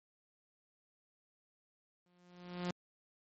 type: tone with exponential growth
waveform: sawtooth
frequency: 177.6 Hz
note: F3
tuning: 29 cents sharp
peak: -30 dBFS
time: 2.06-2.71 s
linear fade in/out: 2 ms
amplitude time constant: 140 ms
effects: MP3 32 kbps